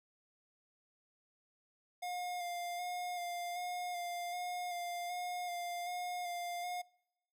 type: tone with vibrato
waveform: square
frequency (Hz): 708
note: F5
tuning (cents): +23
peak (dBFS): -39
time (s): 2.02-6.82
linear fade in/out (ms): 10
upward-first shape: square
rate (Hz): 1.3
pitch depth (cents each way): 18
effects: noise-tail reverb RT60 0.8 s tail -24 dB re dry